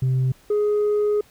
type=tone pair in turn; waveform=sine; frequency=129.8 / 417.4 Hz; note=C3 / G#4; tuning=-13 / +9 cents; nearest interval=octave + minor sixth; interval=2022 cents; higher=second; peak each=-15 dBFS; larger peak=neither; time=0.02-0.32 / 0.5-1.21 s; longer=second; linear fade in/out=5 ms; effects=tanh soft clip ceiling -16 dBFS + pink hiss -54 dBFS RMS until 1.3 s